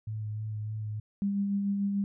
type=tone with vibrato; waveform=sine; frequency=107.5 Hz; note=A2; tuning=40 cents flat; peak=-32 dBFS; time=0.07-1 s; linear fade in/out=5 ms; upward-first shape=sine; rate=3.3 Hz; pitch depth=20 cents each way
type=tone with tremolo; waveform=sine; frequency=200 Hz; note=G3; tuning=35 cents sharp; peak=-25 dBFS; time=1.22-2.04 s; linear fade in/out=0 ms; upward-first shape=sine; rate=6.8 Hz; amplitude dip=30%
effects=none

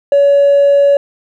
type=tone with hard clipping; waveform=sine; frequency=565 Hz; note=C#5; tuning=33 cents sharp; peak=-6 dBFS; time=0.12-0.97 s; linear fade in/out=2 ms; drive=1 dB; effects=none

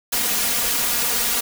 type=noise with comb filter; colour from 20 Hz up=white; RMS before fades=-21 dBFS; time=0.12-1.41 s; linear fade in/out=10 ms; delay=4.2 ms; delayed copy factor=+0.9; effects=none

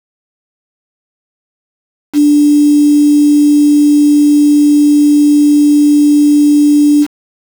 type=tone with quantisation; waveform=sine; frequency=293.7 Hz; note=D4; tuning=in tune; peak=-4 dBFS; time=2.13-7.07 s; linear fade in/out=50 ms; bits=4; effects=none

